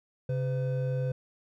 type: tone pair together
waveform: triangle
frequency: 134.1 / 506.6 Hz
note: C3 / B4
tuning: +43 / +44 cents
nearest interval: octave + major seventh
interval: 2301 cents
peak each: -26 / -32 dBFS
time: 0.29-1.12 s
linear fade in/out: 5 ms
effects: none